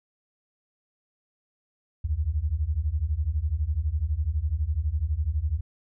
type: beating tone pair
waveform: sine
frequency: 69.8 / 81.8 Hz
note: C#2 / E2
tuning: +13 / -13 cents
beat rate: 12 Hz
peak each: -27 / -26 dBFS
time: 2.04-5.61 s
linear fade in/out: 10 ms
effects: none